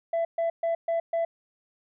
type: tone bursts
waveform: sine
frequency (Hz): 668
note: E5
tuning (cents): +23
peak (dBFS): -21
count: 5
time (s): 0.13-1.25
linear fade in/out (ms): 5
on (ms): 120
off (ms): 130
effects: tanh soft clip ceiling -22 dBFS